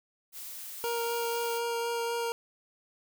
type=noise; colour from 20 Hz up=blue; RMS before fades=-42 dBFS; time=0.32-1.61 s; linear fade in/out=50 ms
type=tone with vibrato; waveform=25% pulse; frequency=467.9 Hz; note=A#4; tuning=6 cents sharp; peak=-26 dBFS; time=0.84-2.32 s; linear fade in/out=0 ms; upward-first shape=sine; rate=4 Hz; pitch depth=9 cents each way
effects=none